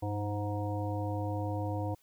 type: harmonic tone with a mistuned harmonic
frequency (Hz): 103.83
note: G#2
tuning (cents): 0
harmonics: 1 / 3 / 5 / 7 / 9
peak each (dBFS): -33 / -38 / -40 / -41 / -43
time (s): 0.02-1.95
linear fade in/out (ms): 10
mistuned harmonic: 1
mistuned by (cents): -59
effects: white hiss -68 dBFS RMS until 2.02 s